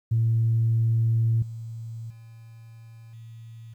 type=tone with level steps; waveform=sine; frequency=113.9 Hz; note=A#2; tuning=40 cents flat; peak=-18 / -33 / -43 / -40 dBFS; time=0.11-3.74 s; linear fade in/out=10 ms; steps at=1.42 / 2.1 / 3.13 s; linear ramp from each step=5 ms; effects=tanh soft clip ceiling -14 dBFS + 10-bit